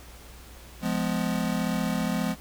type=chord; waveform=square; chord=F diminished; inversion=none; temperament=just; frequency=174.61 / 209.5 / 251.4 Hz; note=F3 / Ab3 / Cb4; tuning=0 / +15 / +31 cents; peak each=-30 / -30 / -31 dBFS; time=0.81-2.36 s; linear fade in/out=50 ms; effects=added 60 Hz sine -47 dBFS peak until 2.4 s + pink hiss -49 dBFS RMS until 2.4 s